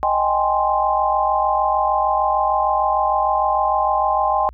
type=chord; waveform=sine; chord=Ab major seventh; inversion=second; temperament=equal; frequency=622.3 / 784 / 830.6 / 1046.5 Hz; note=Eb5 / G5 / Ab5 / C6; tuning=0 / 0 / 0 / 0 cents; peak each=-23 / -20 / -21 / -20 dBFS; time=0.03-4.49 s; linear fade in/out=0 ms; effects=added 60 Hz sine -38 dBFS peak until 4.53 s